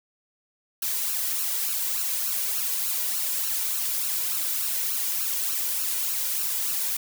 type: noise with flanger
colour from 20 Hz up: blue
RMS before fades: -27 dBFS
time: 0.82-6.97 s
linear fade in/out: 5 ms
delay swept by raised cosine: 0.71 to 2.11 ms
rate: 3.4 Hz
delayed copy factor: +0.75
effects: none